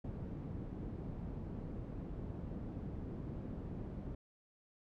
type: low-pass noise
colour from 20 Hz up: white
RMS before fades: -44 dBFS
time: 0.04-4.15 s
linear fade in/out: 5 ms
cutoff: 210 Hz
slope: 12 dB/octave
effects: none